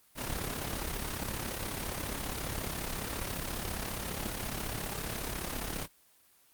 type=noise with amplitude modulation; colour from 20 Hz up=pink; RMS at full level=-33 dBFS; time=0.15-5.88 s; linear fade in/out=50 ms; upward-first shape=sine; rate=34.6 Hz; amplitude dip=60%; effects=white hiss -64 dBFS RMS until 6.53 s + Opus 24 kbps